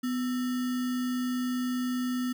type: tone with sample-and-hold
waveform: sine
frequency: 250 Hz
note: B3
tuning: 21 cents sharp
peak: -27 dBFS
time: 0.03-2.33 s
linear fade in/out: 10 ms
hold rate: 1575 Hz
effects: none